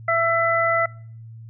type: harmonic tone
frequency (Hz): 667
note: E5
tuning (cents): +20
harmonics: 1 / 2 / 3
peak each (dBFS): -21 / -21 / -22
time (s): 0.08-0.86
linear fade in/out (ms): 5
effects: noise-tail reverb RT60 0.6 s tail -26 dB re dry + added 113 Hz sine -37 dBFS peak until 1.49 s